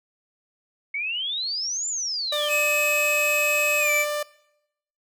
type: exponential two-way sweep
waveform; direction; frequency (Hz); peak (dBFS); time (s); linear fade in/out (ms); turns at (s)
sine; up then down; 2185 to 7290 to 3027; -25; 0.94-2.49; 5; 1.88
type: tone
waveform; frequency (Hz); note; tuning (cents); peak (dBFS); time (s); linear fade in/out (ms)
sawtooth; 593; D5; +17; -21; 2.32-4.23; 5
type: tone with pitch glide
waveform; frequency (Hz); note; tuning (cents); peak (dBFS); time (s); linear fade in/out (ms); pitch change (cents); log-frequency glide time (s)
square; 2554 to 2329; D#7 to D7; +45 to -15; -21; 2.48-4.06; 50; -160; 3.79-3.9
effects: noise-tail reverb RT60 0.8 s tail -21 dB re dry